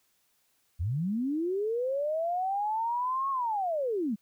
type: linear two-way sweep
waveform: sine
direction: up then down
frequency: 73.42 to 1104 to 189.3 Hz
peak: -27 dBFS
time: 0.79-4.16 s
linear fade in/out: 20 ms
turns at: 3.3 s
effects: white hiss -71 dBFS RMS until 4.21 s